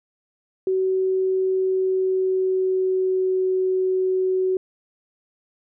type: tone with pitch glide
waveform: sine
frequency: 377.1 to 373.8 Hz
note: F#4 to F#4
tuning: +33 to +18 cents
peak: -18 dBFS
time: 0.67-4.57 s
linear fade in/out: 2 ms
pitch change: -15 cents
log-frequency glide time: 1.52-3.46 s
effects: none